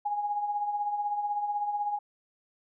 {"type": "tone with tremolo", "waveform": "sine", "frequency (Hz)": 826, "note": "G#5", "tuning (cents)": -10, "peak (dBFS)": -25, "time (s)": [0.05, 1.99], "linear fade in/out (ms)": 10, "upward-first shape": "triangle", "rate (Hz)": 16, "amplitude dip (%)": 60, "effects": []}